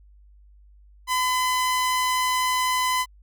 sawtooth tone, 1012 Hz, B5, 42 cents sharp, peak -17 dBFS, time 1.07-3.06 s, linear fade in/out 50 ms, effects added 50 Hz sine -49 dBFS peak until 3.22 s

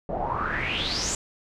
pink noise with low-pass filter sweep, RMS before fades -28 dBFS, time 0.09-1.15 s, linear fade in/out 2 ms, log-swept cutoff 580 to 7700 Hz, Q 8, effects none

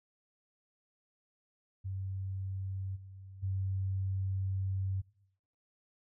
sine tone with level steps, 95.8 Hz, G2, 39 cents flat, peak -35 / -47 / -31 dBFS, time 1.84-5.02 s, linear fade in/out 20 ms, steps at 2.95 / 3.42 s, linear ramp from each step 20 ms, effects noise-tail reverb RT60 0.7 s tail -22 dB re dry

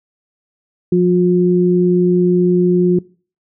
sine tone pair together, 177.6 / 358.2 Hz, F3 / F4, +29 / +44 cents, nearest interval octave, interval 1215 cents, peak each -12 dBFS, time 0.92-2.99 s, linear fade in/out 5 ms, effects noise-tail reverb RT60 0.4 s tail -23 dB re dry

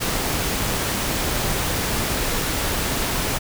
pink noise, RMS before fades -23 dBFS, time 0-3.39 s, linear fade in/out 20 ms, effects none

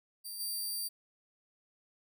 10% pulse tone with level steps, 4699 Hz, D8, in tune, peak -34 / -28 dBFS, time 0.24-0.89 s, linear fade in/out 20 ms, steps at 0.39 s, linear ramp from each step 20 ms, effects none

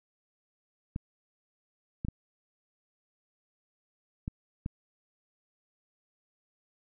clicks, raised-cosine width 5 ms, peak -21 dBFS, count 5, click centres 0.961 / 2.049 / 2.085 / 4.279 / 4.661 s, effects none

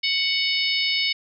harmonic tone, 741 Hz, F#5, 2 cents sharp, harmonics 3 / 4 / 5 / 6 / 7, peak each -25 / -26 / -27 / -28 / -28 dBFS, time 0.03-1.13 s, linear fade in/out 10 ms, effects none

